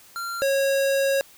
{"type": "tone pair in turn", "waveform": "square", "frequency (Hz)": [1380, 547.7], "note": ["F6", "C#5"], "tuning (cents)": [-21, -21], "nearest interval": "octave + major third", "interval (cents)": 1600, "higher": "first", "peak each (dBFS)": [-29, -20], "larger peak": "second", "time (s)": [[0.16, 0.42], [0.42, 1.21]], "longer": "second", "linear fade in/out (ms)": 0, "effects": ["white hiss -51 dBFS RMS until 1.37 s"]}